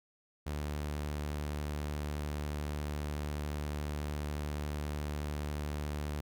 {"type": "tone", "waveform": "sawtooth", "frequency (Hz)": 74.1, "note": "D2", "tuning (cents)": 16, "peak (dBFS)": -31, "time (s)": [0.46, 6.21], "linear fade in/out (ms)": 10, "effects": []}